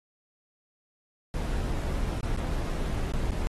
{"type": "noise with dropouts", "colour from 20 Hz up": "brown", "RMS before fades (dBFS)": -29, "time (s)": [1.34, 3.47], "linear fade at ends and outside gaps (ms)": 0, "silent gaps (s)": [[2.209, 2.231], [2.364, 2.375], [3.121, 3.138], [3.309, 3.318]], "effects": ["AAC 32 kbps"]}